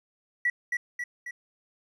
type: tone with echo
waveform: triangle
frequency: 1943 Hz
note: B6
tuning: 29 cents flat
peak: -18 dBFS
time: 0.45-0.5 s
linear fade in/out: 5 ms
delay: 270 ms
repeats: 3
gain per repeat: -5 dB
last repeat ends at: 1.31 s
effects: tanh soft clip ceiling -20 dBFS